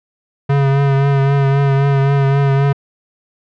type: tone with vibrato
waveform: square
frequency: 138.59 Hz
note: C#3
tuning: in tune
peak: -11 dBFS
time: 0.49-2.73 s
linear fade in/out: 10 ms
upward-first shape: triangle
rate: 3.8 Hz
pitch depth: 33 cents each way
effects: low-pass 2000 Hz 12 dB/octave